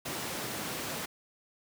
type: high-pass noise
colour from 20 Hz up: pink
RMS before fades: -37 dBFS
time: 0.05-1.06 s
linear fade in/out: 10 ms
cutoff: 160 Hz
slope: 12 dB/octave
effects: none